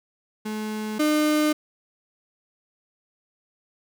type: tone pair in turn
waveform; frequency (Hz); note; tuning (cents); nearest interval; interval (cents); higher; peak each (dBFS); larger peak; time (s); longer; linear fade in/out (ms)
35% pulse; 214.8 / 303.2; A3 / D#4; -41 / -45; tritone; 596; second; -26 / -17; second; 0.45-0.99 / 0.99-1.53; neither; 10
effects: none